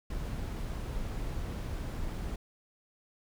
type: noise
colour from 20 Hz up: brown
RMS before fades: -36 dBFS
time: 0.1-2.36 s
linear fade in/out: 5 ms
effects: none